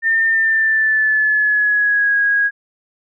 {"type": "tone with pitch glide", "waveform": "sine", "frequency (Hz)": [1807, 1647.5], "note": ["A6", "G#6"], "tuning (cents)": [46, -14], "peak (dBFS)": -12, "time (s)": [0.02, 2.51], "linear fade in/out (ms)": 50, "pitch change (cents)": -160, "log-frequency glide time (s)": [0.31, 2.15], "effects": []}